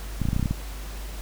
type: clicks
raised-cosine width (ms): 5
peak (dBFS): -12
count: 9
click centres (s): 0.217 / 0.254 / 0.287 / 0.331 / 0.364 / 0.396 / 0.428 / 0.458 / 0.51
effects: added 50 Hz sine -33 dBFS peak until 1.21 s + pink hiss -42 dBFS RMS until 1.21 s